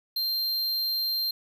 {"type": "tone", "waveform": "square", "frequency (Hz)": 4170, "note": "C8", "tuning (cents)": -7, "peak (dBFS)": -26, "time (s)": [0.16, 1.31], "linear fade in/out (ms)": 5, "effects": ["9-bit"]}